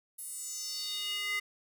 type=tone with high-pass filter sweep; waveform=square; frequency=410.7 Hz; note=G#4; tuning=19 cents flat; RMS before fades=-37 dBFS; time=0.18-1.4 s; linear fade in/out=10 ms; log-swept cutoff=11000 to 1900 Hz; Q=4.1; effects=none